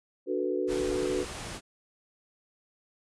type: chord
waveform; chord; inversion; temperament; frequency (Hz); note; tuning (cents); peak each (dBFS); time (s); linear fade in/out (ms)
sine; B minor seventh; first; equal; 293.7 / 370 / 440 / 493.9; D4 / F#4 / A4 / B4; 0 / 0 / 0 / 0; -34 / -30 / -34 / -33; 0.26-1.26; 50
type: low-pass noise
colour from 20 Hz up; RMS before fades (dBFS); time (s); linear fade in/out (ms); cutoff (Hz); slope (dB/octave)
pink; -39; 0.67-1.61; 50; 10000; 48
effects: none